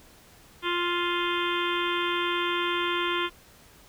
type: harmonic tone with a mistuned harmonic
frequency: 349.2 Hz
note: F4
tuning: in tune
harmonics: 1 / 3 / 4 / 5 / 6 / 7 / 8 / 9 / 10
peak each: -30 / -30 / -33 / -37 / -36 / -37 / -39 / -34 / -37 dBFS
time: 0.62-3.3 s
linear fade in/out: 50 ms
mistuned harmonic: 7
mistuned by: +33 cents
effects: pink hiss -54 dBFS RMS until 3.88 s